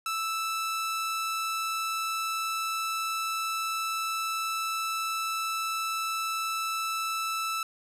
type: tone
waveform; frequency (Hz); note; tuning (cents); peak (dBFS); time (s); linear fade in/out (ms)
sawtooth; 1318.5; E6; 0; -25; 0.06-7.63; 2
effects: resampled to 32000 Hz + 11-bit